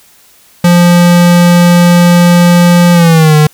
square tone with pitch glide, 174.61 to 152.01 Hz, F3 to D#3, 0 to -40 cents, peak -3 dBFS, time 0.64-3.47 s, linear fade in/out 5 ms, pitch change -240 cents, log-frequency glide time 2.93-3.36 s, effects white hiss -43 dBFS RMS until 3.53 s

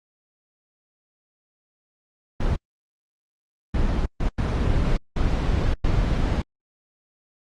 brown noise bursts at uneven times, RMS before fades -21 dBFS, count 6, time 2.4-2.56 / 3.74-4.06 / 4.2-4.29 / 4.38-4.97 / 5.16-5.74 / 5.84-6.42 s, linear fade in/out 5 ms, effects low-pass 5000 Hz 12 dB/octave + Opus 24 kbps

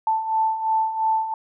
sine beating tone pair, 881 / 883.9 Hz, A5 / A5, +2 / +8 cents, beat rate 2.9 Hz, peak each -26 / -20 dBFS, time 0.07-1.34 s, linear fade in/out 2 ms, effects none

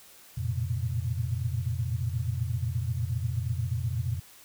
sine tone cluster, 87.6 / 111.5 / 119.8 / 134.4 Hz, F2 / A2 / A#2 / C3, +6 / +23 / +48 / +47 cents, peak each -32 / -33 / -31 / -36 dBFS, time 0.37-4.2 s, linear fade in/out 10 ms, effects white hiss -53 dBFS RMS until 4.44 s

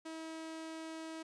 sawtooth tone, 321.5 Hz, E4, 43 cents flat, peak -39 dBFS, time 0.05-1.23 s, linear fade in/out 10 ms, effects resampled to 22050 Hz + 13-bit

